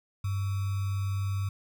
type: tone with sample-and-hold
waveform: sine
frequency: 98 Hz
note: G2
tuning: in tune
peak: -27 dBFS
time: 0.24-1.49 s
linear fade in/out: 5 ms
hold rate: 1225 Hz
effects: none